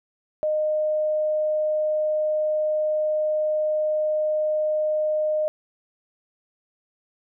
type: tone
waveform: sine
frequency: 614 Hz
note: D#5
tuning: 23 cents flat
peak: -20 dBFS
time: 0.43-5.48 s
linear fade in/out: 0 ms
effects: none